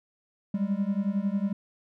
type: beating tone pair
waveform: triangle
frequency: 194 / 205 Hz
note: G3 / G#3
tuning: -18 / -22 cents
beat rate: 11 Hz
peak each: -26 dBFS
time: 0.54-1.53 s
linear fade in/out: 5 ms
effects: none